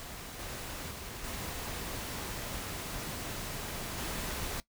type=noise with level steps; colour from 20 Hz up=pink; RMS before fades=-44 / -41 / -43 / -39 / -37 dBFS; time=0-4.6 s; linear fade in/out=0 ms; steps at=0.39 / 0.91 / 1.24 / 3.98 s; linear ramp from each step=2 ms; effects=noise-tail reverb RT60 0.1 s tail -18 dB re dry